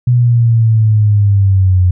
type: linear sweep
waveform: sine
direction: down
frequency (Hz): 123.8 to 89.3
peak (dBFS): -6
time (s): 0.07-1.91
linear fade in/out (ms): 5
effects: none